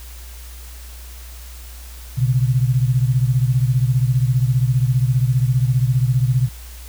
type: beating tone pair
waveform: sine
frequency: 123.47 / 138.47 Hz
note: B2 / C#3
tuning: 0 / -2 cents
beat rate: 15 Hz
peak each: -15 / -19 dBFS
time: 2.17-6.49 s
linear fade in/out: 20 ms
effects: added 60 Hz sine -34 dBFS peak until 6.88 s + white hiss -42 dBFS RMS until 6.88 s